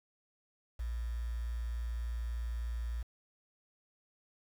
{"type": "tone with quantisation", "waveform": "sine", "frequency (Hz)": 58.27, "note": "A#1", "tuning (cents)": 0, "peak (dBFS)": -34, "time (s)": [0.79, 3.03], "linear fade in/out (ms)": 10, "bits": 9, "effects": []}